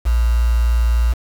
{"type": "tone with quantisation", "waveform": "sine", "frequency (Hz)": 58.27, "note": "A#1", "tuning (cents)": 0, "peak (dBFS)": -12, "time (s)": [0.05, 1.14], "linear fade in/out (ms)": 20, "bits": 5, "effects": []}